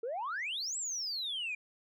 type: exponential two-way sweep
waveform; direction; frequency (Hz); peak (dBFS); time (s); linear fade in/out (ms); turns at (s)
sine; up then down; 436 to 7902 to 2358; -33; 0.03-1.55; 5; 0.77
effects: tanh soft clip ceiling -31 dBFS